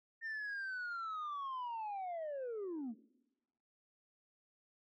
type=linear sweep; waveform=sine; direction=down; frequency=1824 to 207.7 Hz; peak=-37 dBFS; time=0.21-2.95 s; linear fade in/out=50 ms; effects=noise-tail reverb RT60 1.0 s tail -21 dB re dry + tanh soft clip ceiling -38 dBFS